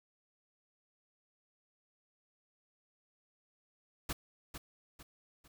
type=noise with echo; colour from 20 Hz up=pink; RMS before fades=-37 dBFS; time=4.09-4.13 s; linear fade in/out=5 ms; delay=450 ms; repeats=3; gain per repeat=-8 dB; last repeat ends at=5.48 s; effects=none